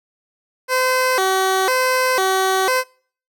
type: tone with vibrato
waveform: 15% pulse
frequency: 441.5 Hz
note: A4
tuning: 6 cents sharp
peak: -9 dBFS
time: 0.68-2.84 s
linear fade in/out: 50 ms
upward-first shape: square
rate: 1 Hz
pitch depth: 260 cents each way
effects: noise-tail reverb RT60 0.5 s tail -26 dB re dry